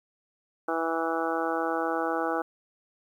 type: harmonic tone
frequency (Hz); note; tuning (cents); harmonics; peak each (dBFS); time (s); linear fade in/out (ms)
164; E3; -9; 2 / 3 / 4 / 5 / 6 / 7 / 8 / 9; -32 / -32 / -34 / -32 / -42 / -36 / -35 / -36; 0.68-2.42; 5
effects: 10-bit